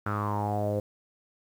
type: tone with low-pass filter sweep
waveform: sawtooth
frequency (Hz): 103.83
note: G#2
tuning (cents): 0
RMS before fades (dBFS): -29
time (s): 0.06-0.8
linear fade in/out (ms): 5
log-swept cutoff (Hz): 1400 to 520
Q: 7.4
effects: 9-bit